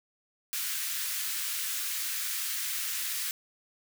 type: high-pass noise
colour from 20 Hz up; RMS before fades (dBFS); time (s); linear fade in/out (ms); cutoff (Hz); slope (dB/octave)
white; -33; 0.53-3.31; 0; 1400; 24
effects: none